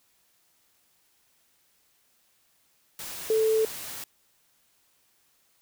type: tone in noise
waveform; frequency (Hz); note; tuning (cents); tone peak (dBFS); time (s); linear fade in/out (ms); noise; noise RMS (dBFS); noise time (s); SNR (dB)
sine; 440; A4; 0; -20; 3.3-3.65; 2; white; -38; 2.99-4.04; +15
effects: white hiss -67 dBFS RMS until 5.61 s